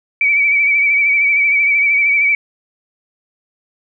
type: tone with vibrato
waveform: sine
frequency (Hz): 2291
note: D7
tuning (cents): -44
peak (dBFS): -10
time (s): 0.21-2.35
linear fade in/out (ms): 2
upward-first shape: sine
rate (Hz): 13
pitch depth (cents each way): 43
effects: none